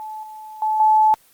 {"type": "tone with level steps", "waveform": "sine", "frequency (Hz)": 865, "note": "A5", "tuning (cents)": -30, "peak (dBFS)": [-29, -34, -17, -11], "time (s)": [0, 1.14], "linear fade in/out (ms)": 0, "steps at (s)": [0.23, 0.62, 0.8], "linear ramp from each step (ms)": 2, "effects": ["white hiss -54 dBFS RMS until 1.33 s", "Opus 24 kbps"]}